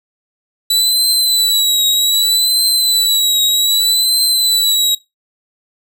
sawtooth tone with vibrato, 3951 Hz, B7, in tune, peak -8 dBFS, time 0.7-4.95 s, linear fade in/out 5 ms, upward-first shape triangle, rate 0.64 Hz, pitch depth 68 cents each way, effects noise-tail reverb RT60 0.2 s tail -19 dB re dry

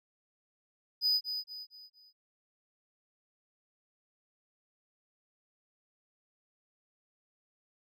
triangle tone with echo, 4978 Hz, D#8, in tune, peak -24 dBFS, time 1.01-1.21 s, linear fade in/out 50 ms, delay 230 ms, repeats 4, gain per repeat -8 dB, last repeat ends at 2.13 s, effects none

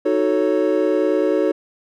triangle chord, D# half-diminished seventh, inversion none, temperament equal, 311.1 / 370 / 440 / 554.4 Hz, D#4 / F#4 / A4 / C#5, 0 / 0 / 0 / 0 cents, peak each -19 dBFS, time 0.05-1.52 s, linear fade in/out 10 ms, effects none

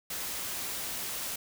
white noise, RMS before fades -36 dBFS, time 0.1-1.36 s, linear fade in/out 5 ms, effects none

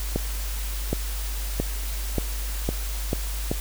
accelerating click train, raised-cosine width 2 ms, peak -10 dBFS, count 7, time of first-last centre 0.16-3.515 s, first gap 770 ms, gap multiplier 0.87, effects added 50 Hz sine -27 dBFS peak until 3.6 s + white hiss -36 dBFS RMS until 3.6 s

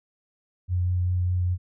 sine tone with vibrato, 89.9 Hz, F#2, 49 cents flat, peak -21 dBFS, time 0.68-1.58 s, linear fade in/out 50 ms, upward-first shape triangle, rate 5 Hz, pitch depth 14 cents each way, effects none

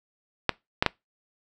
clicks, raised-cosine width 0.3 ms, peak -3 dBFS, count 3, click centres 0.493 / 0.825 / 0.863 s, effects noise-tail reverb RT60 0.2 s tail -23 dB re dry

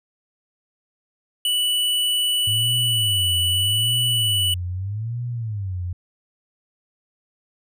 square tone, 2961 Hz, F#7, 1 cent sharp, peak -19 dBFS, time 1.45-4.54 s, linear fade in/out 2 ms
sine tone with vibrato, 103.83 Hz, G#2, in tune, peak -24 dBFS, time 2.47-5.93 s, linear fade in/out 5 ms, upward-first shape sine, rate 0.81 Hz, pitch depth 270 cents each way
effects none

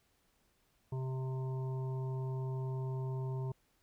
harmonic tone, 130.81 Hz, C3, in tune, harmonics 1 / 3 / 5 / 7 / 8, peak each -35 / -45 / -54 / -51 / -59 dBFS, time 0.92-3.52 s, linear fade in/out 5 ms, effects pink hiss -74 dBFS RMS until 3.82 s

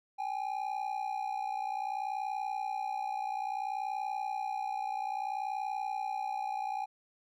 triangle ring-modulated tone, 810 Hz, G#5, 43 cents flat, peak -28 dBFS, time 0.18-6.86 s, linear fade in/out 20 ms, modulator 30.3 Hz, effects none

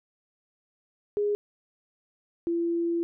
sine tone pair in turn, 413 / 339 Hz, G#4 / E4, -10 / +49 cents, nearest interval minor third, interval 341 cents, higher first, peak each -23 / -24 dBFS, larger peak first, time 1.17-1.35 / 2.47-3.03 s, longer second, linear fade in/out 0 ms, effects none

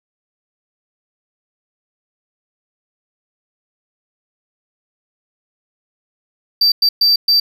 triangle tone bursts at uneven times, 4661 Hz, D8, 14 cents flat, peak -8 dBFS, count 4, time 6.61-6.72 / 6.82-6.89 / 7.01-7.16 / 7.28-7.4 s, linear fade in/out 5 ms, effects none

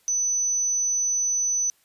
sine tone, 6000 Hz, F#8, 23 cents sharp, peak -21 dBFS, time 0.08-1.7 s, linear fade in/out 0 ms, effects white hiss -63 dBFS RMS until 1.84 s + resampled to 32000 Hz

